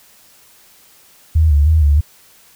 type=tone with vibrato; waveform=sine; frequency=75.8 Hz; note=D#2; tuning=45 cents flat; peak=-8 dBFS; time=1.35-2.01 s; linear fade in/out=10 ms; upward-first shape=square; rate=3.2 Hz; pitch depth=78 cents each way; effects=white hiss -48 dBFS RMS until 2.55 s